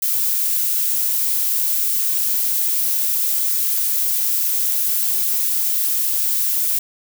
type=noise; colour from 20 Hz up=violet; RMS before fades=-19 dBFS; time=0.02-6.79 s; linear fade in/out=5 ms; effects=none